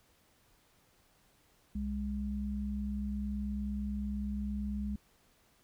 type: tone pair together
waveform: sine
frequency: 64.81 / 205.6 Hz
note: C2 / G#3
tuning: -16 / -17 cents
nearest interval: octave + minor sixth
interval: 1999 cents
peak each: -37 / -35 dBFS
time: 1.75-4.96 s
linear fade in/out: 5 ms
effects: pink hiss -68 dBFS RMS until 5.63 s